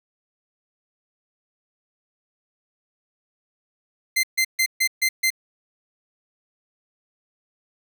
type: tone bursts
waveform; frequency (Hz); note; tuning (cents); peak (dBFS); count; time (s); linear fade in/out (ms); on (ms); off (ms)
sawtooth; 2077; C7; -13; -14; 6; 4.16-5.304; 10; 74; 140
effects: none